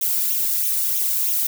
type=noise with flanger; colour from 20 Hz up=violet; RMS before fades=-21 dBFS; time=0.01-1.47 s; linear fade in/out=5 ms; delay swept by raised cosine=0.31 to 1.41 ms; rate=3.1 Hz; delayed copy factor=+0.6; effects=none